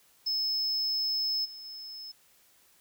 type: tone with level steps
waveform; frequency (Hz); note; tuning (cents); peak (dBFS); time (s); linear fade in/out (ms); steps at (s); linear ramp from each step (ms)
triangle; 5210; E8; -21; -26 / -41 / -39; 0.26-2.12; 10; 1.44 / 1.64; 20
effects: white hiss -63 dBFS RMS until 2.8 s